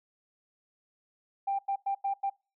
sine tone bursts at uneven times, 790 Hz, G5, 13 cents sharp, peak -26 dBFS, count 5, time 1.47-1.59 / 1.68-1.76 / 1.86-1.95 / 2.04-2.14 / 2.23-2.3 s, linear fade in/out 10 ms, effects noise-tail reverb RT60 0.3 s tail -24 dB re dry + tanh soft clip ceiling -22 dBFS

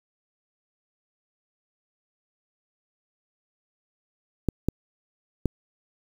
clicks, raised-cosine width 3 ms, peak -9 dBFS, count 3, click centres 4.487 / 4.686 / 5.457 s, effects 7-bit

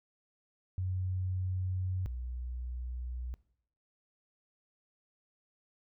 sine tone pair in turn, 92.5 / 61.6 Hz, F#2 / B1, 0 / -4 cents, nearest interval perfect fifth, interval 704 cents, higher first, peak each -31 / -36 dBFS, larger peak first, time 0.78-2.06 / 2.06-3.34 s, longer neither, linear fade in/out 0 ms, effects noise-tail reverb RT60 0.7 s tail -20 dB re dry

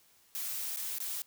blue noise with dropouts, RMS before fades -37 dBFS, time 0.35-1.22 s, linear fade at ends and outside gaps 0 ms, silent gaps 0.762-0.771 / 0.984-1.003 s, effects white hiss -65 dBFS RMS until 1.26 s

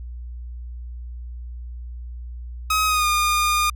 sawtooth tone with pitch glide, 1268 to 1215.6 Hz, D#6 to D#6, +32 to -41 cents, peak -14 dBFS, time 2.7-3.7 s, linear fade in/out 5 ms, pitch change -73 cents, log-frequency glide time 2.86-3.07 s, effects added 60 Hz sine -31 dBFS peak until 3.75 s

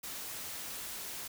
white noise, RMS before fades -42 dBFS, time 0.03-1.28 s, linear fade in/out 10 ms, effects none

